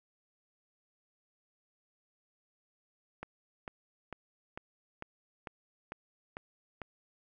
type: click train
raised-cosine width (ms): 0.5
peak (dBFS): -25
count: 9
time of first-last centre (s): 3.23-6.817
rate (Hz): 2.23
effects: none